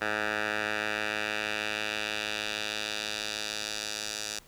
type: tone with band-pass filter sweep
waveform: 10% pulse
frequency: 106.3 Hz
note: G#2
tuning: 41 cents sharp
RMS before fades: -33 dBFS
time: 0.01-4.39 s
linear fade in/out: 5 ms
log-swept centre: 1600 to 5700 Hz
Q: 1.4
effects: pink hiss -57 dBFS RMS until 4.47 s